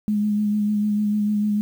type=tone with vibrato; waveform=sine; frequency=209 Hz; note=G#3; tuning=11 cents sharp; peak=-18 dBFS; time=0.08-1.61 s; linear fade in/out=0 ms; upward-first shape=sine; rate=6.7 Hz; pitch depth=22 cents each way; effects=8-bit